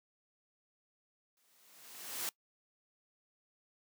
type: noise with exponential growth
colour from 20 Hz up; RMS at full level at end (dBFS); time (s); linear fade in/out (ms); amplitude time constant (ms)
white; -36; 1.37-2.29; 1; 200
effects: noise-tail reverb RT60 0.1 s tail -22 dB re dry + high-pass 200 Hz 12 dB/octave